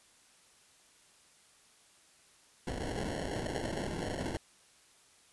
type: noise with sample-and-hold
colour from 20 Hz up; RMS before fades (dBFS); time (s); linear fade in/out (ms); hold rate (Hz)
violet; -37; 2.67-4.37; 2; 1225
effects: white hiss -63 dBFS RMS until 5.32 s + resampled to 24000 Hz